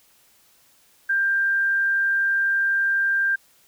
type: tone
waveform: sine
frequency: 1588 Hz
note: G6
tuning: 22 cents sharp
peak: -18 dBFS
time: 1.09-3.36 s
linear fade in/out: 10 ms
effects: white hiss -58 dBFS RMS until 3.67 s